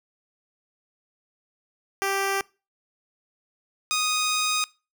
10% pulse tone pair in turn, 392.1 / 1244.8 Hz, G4 / D#6, 0 / 0 cents, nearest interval octave + minor sixth, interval 2000 cents, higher second, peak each -15 / -14 dBFS, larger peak second, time 2.02-2.41 / 3.91-4.64 s, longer second, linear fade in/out 0 ms, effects noise-tail reverb RT60 0.3 s tail -23 dB re dry

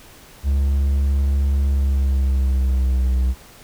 triangle tone with pitch glide, 69.3 to 63.55 Hz, C#2 to C2, 0 to -50 cents, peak -13 dBFS, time 0.43-3.35 s, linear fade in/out 50 ms, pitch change -150 cents, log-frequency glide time 1.66-3.07 s, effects pink hiss -45 dBFS RMS until 3.63 s

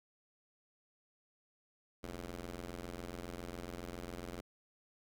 10% pulse ring-modulated tone, 87.31 Hz, F2, in tune, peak -32 dBFS, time 2.03-4.41 s, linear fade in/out 10 ms, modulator 141 Hz, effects none

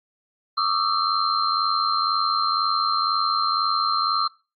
sine tone cluster, 1134 / 1216 / 1320 / 4150 Hz, C#6 / D#6 / E6 / C8, +39 / -40 / +2 / -15 cents, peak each -25 dBFS, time 0.57-4.28 s, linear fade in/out 10 ms, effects noise-tail reverb RT60 0.3 s tail -21 dB re dry + AAC 64 kbps

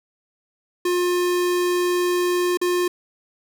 square tone with dropouts, 355.8 Hz, F4, 32 cents sharp, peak -19 dBFS, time 0.85-2.88 s, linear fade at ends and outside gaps 5 ms, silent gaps 2.573-2.614 s, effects none

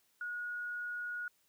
sine tone, 1449 Hz, F#6, 37 cents flat, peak -37 dBFS, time 0.21-1.28 s, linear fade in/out 2 ms, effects white hiss -73 dBFS RMS until 1.48 s

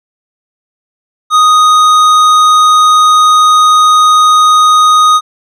sine tone with tanh clipping, 1244.5 Hz, D#6, in tune, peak -5 dBFS, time 1.3-5.21 s, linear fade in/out 50 ms, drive 13 dB, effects none

